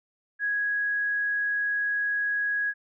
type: tone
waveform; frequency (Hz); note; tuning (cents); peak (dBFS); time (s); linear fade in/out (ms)
sine; 1661.2; G#6; 0; -24; 0.39-2.74; 50
effects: none